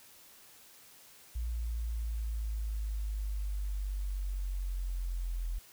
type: linear sweep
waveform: sine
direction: down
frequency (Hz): 58.27 to 42.2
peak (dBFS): -32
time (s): 1.35-5.59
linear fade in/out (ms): 10
effects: white hiss -57 dBFS RMS until 5.72 s